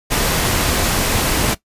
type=noise; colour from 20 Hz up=pink; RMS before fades=-17 dBFS; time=0.1-1.55 s; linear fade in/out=20 ms; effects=noise-tail reverb RT60 0.1 s tail -17 dB re dry + resampled to 32000 Hz